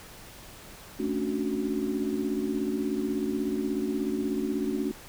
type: chord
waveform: sine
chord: D major seventh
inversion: second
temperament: equal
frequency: 220 / 277.2 / 293.7 / 370 Hz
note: A3 / C#4 / D4 / F#4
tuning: 0 / 0 / 0 / 0 cents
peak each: -32 dBFS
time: 0.99-4.92 s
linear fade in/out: 10 ms
effects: pink hiss -47 dBFS RMS until 5.08 s